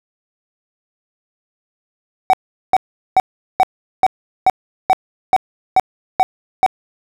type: tone bursts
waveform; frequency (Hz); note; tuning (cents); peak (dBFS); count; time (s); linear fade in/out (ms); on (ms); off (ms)
triangle; 754; F#5; +32; -5; 11; 2.3-6.663; 0; 33; 400
effects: none